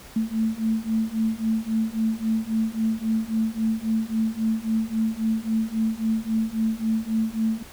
sine beating tone pair, 220 / 223.7 Hz, A3 / A3, 0 / +29 cents, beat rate 3.7 Hz, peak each -25 / -24 dBFS, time 0.16-7.63 s, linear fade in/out 5 ms, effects pink hiss -45 dBFS RMS until 7.72 s

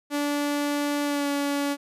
sawtooth tone with pitch glide, 290 to 284.4 Hz, D4 to C#4, -22 to +45 cents, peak -20 dBFS, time 0.1-1.77 s, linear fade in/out 50 ms, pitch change -33 cents, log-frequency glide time 1.04-1.28 s, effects resampled to 32000 Hz

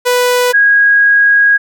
sawtooth / sine tone pair in turn, 493.9 / 1645 Hz, B4 / G#6, 0 / -17 cents, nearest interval octave + major sixth, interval 2083 cents, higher second, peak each -5 dBFS, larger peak neither, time 0.05-0.53 / 0.53-1.58 s, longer second, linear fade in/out 20 ms, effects none

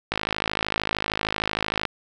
click train, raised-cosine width 0.3 ms, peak -7 dBFS, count 93, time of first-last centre 0.12-1.853 s, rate 53.1 Hz, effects none

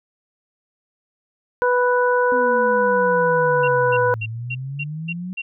harmonic tone, 493.9 Hz, B4, in tune, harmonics 1 / 2 / 3, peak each -17 / -20 / -22 dBFS, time 1.62-4.14 s, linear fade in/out 0 ms
sine exponential two-way sweep, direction down then up, 259.6 to 108.3 to 187.2 Hz, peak -26 dBFS, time 2.32-5.33 s, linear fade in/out 0 ms, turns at 4.23 s
sine tone bursts, 2752 Hz, F7, 26 cents flat, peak -24 dBFS, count 7, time 3.63-5.42 s, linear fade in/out 10 ms, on 50 ms, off 240 ms
effects none

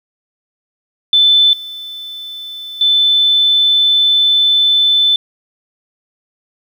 sine tone with level steps, 3520 Hz, A7, in tune, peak -6 / -25 / -8 dBFS, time 1.13-5.16 s, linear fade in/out 2 ms, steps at 1.53 / 2.81 s, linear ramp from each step 2 ms, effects 7-bit

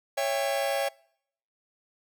45% pulse chord, C# diminished, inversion none, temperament just, 554.4 / 665.2 / 798.3 Hz, C#5 / E5 / G5, 0 / +16 / +31 cents, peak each -28 / -32 / -32 dBFS, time 0.17-0.89 s, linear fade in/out 10 ms, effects noise-tail reverb RT60 0.7 s tail -25 dB re dry

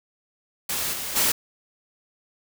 white noise with level steps, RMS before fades -27 / -31 / -21 dBFS, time 0.69-1.32 s, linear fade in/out 5 ms, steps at 0.92 / 1.15 s, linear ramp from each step 20 ms, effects none

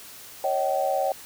sine tone cluster, 552 / 630 / 766 Hz, C#5 / D#5 / G5, -7 / +21 / -40 cents, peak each -26 / -28 / -25 dBFS, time 0.44-1.12 s, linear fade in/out 2 ms, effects white hiss -44 dBFS RMS until 1.25 s

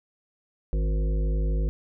harmonic tone with a mistuned harmonic, 51.91 Hz, G#1, in tune, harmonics 1 / 3 / 5 / 7 / 9 / 10, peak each -22 / -33 / -42 / -40 / -41 / -44 dBFS, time 0.73-1.69 s, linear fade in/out 0 ms, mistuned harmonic 7, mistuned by -22 cents, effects none

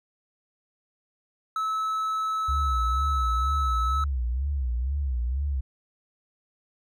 triangle tone, 1300 Hz, E6, 24 cents flat, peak -23 dBFS, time 1.56-4.04 s, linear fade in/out 2 ms
sine tone with vibrato, 65.41 Hz, C2, in tune, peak -24 dBFS, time 2.48-5.61 s, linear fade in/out 10 ms, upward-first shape sine, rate 2.1 Hz, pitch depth 170 cents each way
effects none

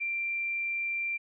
sine tone, 2363 Hz, D7, 10 cents sharp, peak -29 dBFS, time 0-1.18 s, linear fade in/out 20 ms, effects none

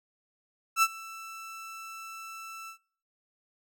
30% pulse tone with ADSR envelope, 1327 Hz, E6, 11 cents sharp, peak -16 dBFS, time 0.76-2.78 s, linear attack 65 ms, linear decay 48 ms, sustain -22 dB, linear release 95 ms, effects noise-tail reverb RT60 0.6 s tail -24 dB re dry

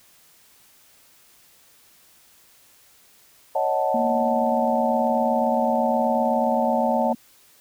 sine chord, D# half-diminished seventh, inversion third, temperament equal, 554.4 / 622.3 / 740 / 880 Hz, C#5 / D#5 / F#5 / A5, 0 / 0 / 0 / 0 cents, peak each -25 dBFS, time 3.55-7.13 s, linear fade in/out 5 ms
sine tone with tremolo, 233.1 Hz, A#3, in tune, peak -23 dBFS, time 3.94-7.15 s, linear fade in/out 5 ms, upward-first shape square, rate 19 Hz, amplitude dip 25%
effects white hiss -55 dBFS RMS until 7.6 s

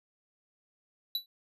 square tone with exponential decay, 3951 Hz, B7, in tune, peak -26 dBFS, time 1.15-1.26 s, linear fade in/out 2 ms, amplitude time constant 23 ms, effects resampled to 32000 Hz

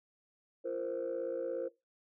sine chord, F suspended fourth, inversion none, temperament equal with one note detuned, 343.4 / 466.2 / 523.3 Hz, F4 / Bb4 / C5, -29 / 0 / 0 cents, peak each -40 / -37 / -36 dBFS, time 0.64-1.69 s, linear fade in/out 20 ms, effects noise-tail reverb RT60 0.2 s tail -18 dB re dry + tanh soft clip ceiling -29 dBFS

